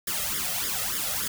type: noise with flanger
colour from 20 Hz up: white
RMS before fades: -29 dBFS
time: 0.07-1.28 s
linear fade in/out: 5 ms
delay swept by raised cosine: 0.57 to 1.57 ms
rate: 3.4 Hz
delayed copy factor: +0.9
effects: none